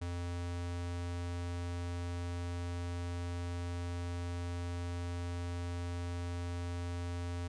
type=tone; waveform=square; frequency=87.31 Hz; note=F2; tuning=in tune; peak=-37 dBFS; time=0.01-7.48 s; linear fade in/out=10 ms; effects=resampled to 22050 Hz